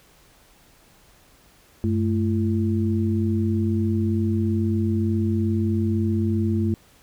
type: tone cluster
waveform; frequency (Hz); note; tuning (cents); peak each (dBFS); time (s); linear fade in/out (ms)
sine; 96.9 / 219.2 / 337.2; G2 / A3 / E4; -20 / -6 / +39; -22 / -23 / -27; 1.84-6.74; 0
effects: pink hiss -55 dBFS RMS until 7.02 s